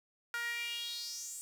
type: tone with high-pass filter sweep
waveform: sawtooth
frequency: 471.6 Hz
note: A#4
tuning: 20 cents sharp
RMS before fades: -40 dBFS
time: 0.34-1.41 s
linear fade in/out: 0 ms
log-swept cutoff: 1500 to 8400 Hz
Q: 5.2
effects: none